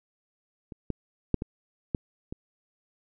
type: clicks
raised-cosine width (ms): 3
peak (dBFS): -27 / -16 / -9 / -18 / -13 / -22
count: 6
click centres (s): 0.722 / 0.903 / 1.343 / 1.421 / 1.948 / 2.325
effects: none